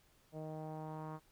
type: tone with low-pass filter sweep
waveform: sawtooth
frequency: 156 Hz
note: D#3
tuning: 5 cents sharp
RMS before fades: -45 dBFS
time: 0.32-1.2 s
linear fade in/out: 50 ms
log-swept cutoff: 610 to 1100 Hz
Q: 3.1
effects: pink hiss -70 dBFS RMS until 1.31 s